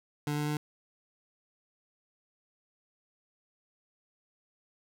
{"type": "tone with pitch steps", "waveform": "25% pulse", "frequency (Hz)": [147.5, 148.61, 149.73], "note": ["D3", "D3", "D3"], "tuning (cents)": [8, 21, 34], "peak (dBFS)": -26, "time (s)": [0.27, 0.57], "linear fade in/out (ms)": 2, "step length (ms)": 100, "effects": []}